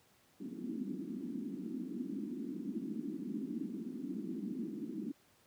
pink band-pass noise, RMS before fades -41 dBFS, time 0.4-5.12 s, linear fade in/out 10 ms, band 200 to 320 Hz, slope 48 dB/octave, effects pink hiss -68 dBFS RMS until 5.46 s + high-pass 100 Hz 12 dB/octave

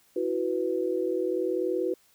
sine chord, E suspended second, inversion none, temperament equal, 329.6 / 370 / 493.9 Hz, E4 / F#4 / B4, 0 / 0 / 0 cents, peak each -31 / -28 / -30 dBFS, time 0.16-1.94 s, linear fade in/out 5 ms, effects white hiss -63 dBFS RMS until 2.14 s

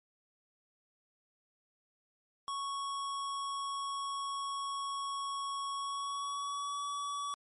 square tone with pitch glide, 1108.7 to 1140.5 Hz, C#6 to C#6, 0 to +49 cents, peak -36 dBFS, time 2.48-7.34 s, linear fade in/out 0 ms, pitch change +49 cents, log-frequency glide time 5.75-6.81 s, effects MP3 48 kbps

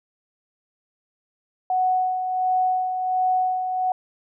sine tone with tremolo, 741 Hz, F#5, 2 cents sharp, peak -17 dBFS, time 1.7-3.92 s, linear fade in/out 2 ms, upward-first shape sine, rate 1.4 Hz, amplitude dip 50%, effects none

